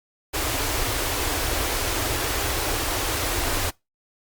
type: band-stop noise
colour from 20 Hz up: pink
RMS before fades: -25 dBFS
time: 0.33-3.71 s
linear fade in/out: 20 ms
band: 120 to 260 Hz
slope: 96 dB/octave
effects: noise-tail reverb RT60 0.2 s tail -24 dB re dry + Opus 48 kbps